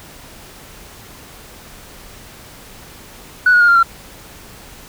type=tone with pitch steps; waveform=sine; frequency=1479 / 1449.4 / 1420.4 / 1392 / 1364.1 Hz; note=F#6 / F#6 / F6 / F6 / F6; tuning=-1 / -36 / +29 / -6 / -41 cents; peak=-6 dBFS; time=3.46-3.83 s; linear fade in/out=5 ms; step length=74 ms; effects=tanh soft clip ceiling -4 dBFS + pink hiss -39 dBFS RMS until 4.88 s